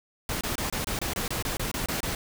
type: noise bursts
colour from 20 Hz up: pink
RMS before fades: -30 dBFS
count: 13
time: 0.29-2.15 s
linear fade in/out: 2 ms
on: 120 ms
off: 25 ms
effects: none

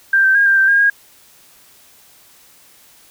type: tone with pitch steps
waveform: sine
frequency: 1582 / 1555 / 1625 / 1587 / 1565 / 1620 / 1632 Hz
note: G6 / G6 / G#6 / G6 / G6 / G#6 / G#6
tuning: +15 / -14 / -38 / +21 / -3 / -43 / -31 cents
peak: -9 dBFS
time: 0.13-0.9 s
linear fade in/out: 5 ms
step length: 110 ms
effects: white hiss -48 dBFS RMS until 3.1 s

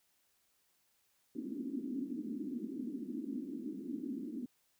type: band-pass noise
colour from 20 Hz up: white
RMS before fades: -41 dBFS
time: 1.35-4.46 s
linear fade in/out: 5 ms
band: 230 to 300 Hz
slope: 48 dB/octave
effects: white hiss -75 dBFS RMS until 4.79 s

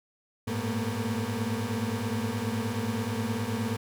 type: tone cluster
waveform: 35% pulse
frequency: 101.6 / 111.1 / 225 / 241.9 Hz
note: G#2 / A2 / A3 / B3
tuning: -38 / +17 / +39 / -36 cents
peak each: -33 / -33 / -31 / -33 dBFS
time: 0.47-3.77 s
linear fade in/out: 10 ms
effects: none

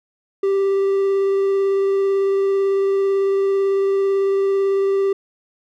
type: tone with vibrato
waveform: triangle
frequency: 392 Hz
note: G4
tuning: in tune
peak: -13 dBFS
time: 0.43-5.13 s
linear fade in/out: 5 ms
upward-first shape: triangle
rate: 18 Hz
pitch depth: 11 cents each way
effects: none

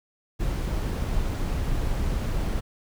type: noise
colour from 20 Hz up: brown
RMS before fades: -26 dBFS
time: 0.39-2.61 s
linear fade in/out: 20 ms
effects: none

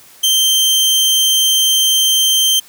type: tone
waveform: sawtooth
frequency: 3136 Hz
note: G7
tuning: in tune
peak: -7 dBFS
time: 0.23-2.6 s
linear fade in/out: 10 ms
effects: white hiss -43 dBFS RMS until 2.68 s + high-pass 80 Hz 12 dB/octave

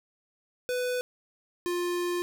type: tone pair in turn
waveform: square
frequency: 497.6 / 351.9 Hz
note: B4 / F4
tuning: +13 / +13 cents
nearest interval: tritone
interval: 600 cents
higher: first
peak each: -28 dBFS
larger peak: neither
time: 0.69-1.01 / 1.66-2.22 s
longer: second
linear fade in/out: 0 ms
effects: none

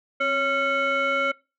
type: tone with frequency modulation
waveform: sine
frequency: 1377 Hz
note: F6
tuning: 25 cents flat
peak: -19 dBFS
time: 0.2-1.32 s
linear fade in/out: 10 ms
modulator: 822 Hz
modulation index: 1.2
effects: noise-tail reverb RT60 0.3 s tail -24 dB re dry + tanh soft clip ceiling -16 dBFS

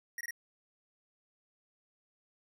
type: tone bursts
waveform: square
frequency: 1887 Hz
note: A#6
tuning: 21 cents sharp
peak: -38 dBFS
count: 3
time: 0.18-0.308 s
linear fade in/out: 2 ms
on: 28 ms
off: 22 ms
effects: none

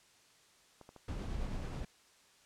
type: clicks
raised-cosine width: 1 ms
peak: -38 dBFS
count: 4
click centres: 0.813 / 0.891 / 0.963 / 1.111 s
type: noise with tremolo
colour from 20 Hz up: brown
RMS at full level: -38 dBFS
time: 1.08-1.85 s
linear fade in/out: 5 ms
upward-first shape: sine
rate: 9.2 Hz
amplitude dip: 25%
effects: white hiss -65 dBFS RMS until 2.45 s + low-pass 8000 Hz 12 dB/octave

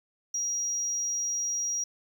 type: tone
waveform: triangle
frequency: 5720 Hz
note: F8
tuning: 41 cents sharp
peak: -25 dBFS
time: 0.34-1.84 s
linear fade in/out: 5 ms
effects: tanh soft clip ceiling -24 dBFS + 11-bit

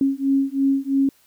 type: beating tone pair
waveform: sine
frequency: 271.6 / 274.6 Hz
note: C#4 / C#4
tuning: -35 / -16 cents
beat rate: 3 Hz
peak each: -20 dBFS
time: 0.01-1.09 s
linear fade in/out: 2 ms
effects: white hiss -58 dBFS RMS until 1.26 s

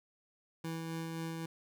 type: tone with tremolo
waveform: 25% pulse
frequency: 163.7 Hz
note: E3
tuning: 12 cents flat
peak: -33 dBFS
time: 0.64-1.46 s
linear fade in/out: 5 ms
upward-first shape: sine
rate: 3.8 Hz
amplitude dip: 25%
effects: none

